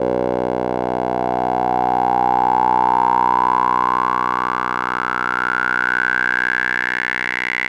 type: tone with band-pass filter sweep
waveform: 10% pulse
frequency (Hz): 62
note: B1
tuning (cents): +7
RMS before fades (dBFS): -18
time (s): 0-7.68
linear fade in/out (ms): 5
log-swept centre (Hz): 550 to 2000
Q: 8.5
effects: none